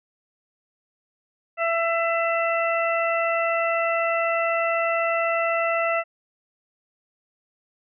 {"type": "harmonic tone", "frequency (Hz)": 668, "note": "E5", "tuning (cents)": 23, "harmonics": [1, 2, 3, 4], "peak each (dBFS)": [-23, -26, -28, -29], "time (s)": [1.57, 6.04], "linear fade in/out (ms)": 50, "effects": []}